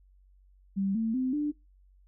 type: tone with pitch steps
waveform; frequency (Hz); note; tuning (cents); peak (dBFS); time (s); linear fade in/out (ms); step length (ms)
sine; 195.3 / 224.3 / 257.7 / 296; G3 / A3 / C4 / D4; -6 / +34 / -26 / +14; -26; 0.76-1.52; 20; 190
effects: noise-tail reverb RT60 0.2 s tail -22 dB re dry + added 47 Hz sine -57 dBFS peak until 2.07 s